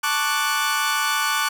sawtooth chord, D major seventh, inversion second, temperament equal, 880 / 1108.7 / 1174.7 / 1480 Hz, A5 / C#6 / D6 / F#6, 0 / 0 / 0 / 0 cents, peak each -24 / -24 / -21 / -20 dBFS, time 0.03-1.49 s, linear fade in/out 10 ms, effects none

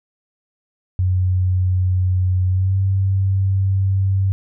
sine tone with pitch glide, 92 to 96.46 Hz, F#2 to G2, -9 to -27 cents, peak -14 dBFS, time 0.99-4.32 s, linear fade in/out 0 ms, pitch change +82 cents, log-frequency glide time 2.48-2.77 s, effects none

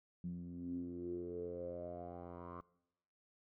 10% pulse tone with low-pass filter sweep, 87.31 Hz, F2, in tune, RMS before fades -45 dBFS, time 0.24-2.61 s, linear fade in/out 0 ms, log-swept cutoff 180 to 1100 Hz, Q 8.4, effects noise-tail reverb RT60 0.9 s tail -22 dB re dry

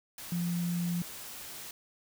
sine tone in noise, 173.6 Hz, F3, 10 cents flat, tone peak -29 dBFS, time 0.32-1.02 s, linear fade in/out 2 ms, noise white, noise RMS -44 dBFS, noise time 0.18-1.71 s, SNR +12 dB, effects none

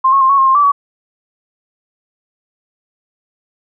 sine tone with pitch steps, 1053 / 1094 / 1056 / 1110 / 1069 / 1060 / 1160 / 1132 Hz, C6 / C#6 / C6 / C#6 / C6 / C6 / D6 / C#6, +11 / -23 / +16 / +2 / +37 / +22 / -22 / +36 cents, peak -7 dBFS, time 0.04-0.72 s, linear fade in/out 10 ms, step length 85 ms, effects none

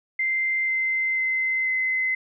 sine tone with pitch steps, 2085 / 2073 / 2061 / 2049 Hz, C7 / C7 / C7 / C7, -7 / -17 / -27 / -37 cents, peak -21 dBFS, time 0.19-2.15 s, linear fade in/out 5 ms, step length 490 ms, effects none

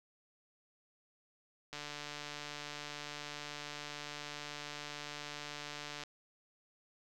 click train, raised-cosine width 0.2 ms, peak -26 dBFS, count 634, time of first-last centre 1.73-6.036 s, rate 147 Hz, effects none

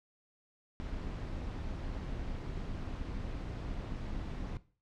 brown noise with amplitude modulation, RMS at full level -37 dBFS, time 0.8-4.57 s, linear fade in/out 0 ms, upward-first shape sine, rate 231 Hz, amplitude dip 50%, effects noise-tail reverb RT60 0.4 s tail -17 dB re dry + low-pass 5000 Hz 12 dB/octave

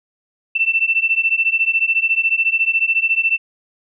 sine beating tone pair, 2670 / 2684 Hz, E7 / E7, +22 / +31 cents, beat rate 14 Hz, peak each -17 dBFS, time 0.55-3.38 s, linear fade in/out 10 ms, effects none

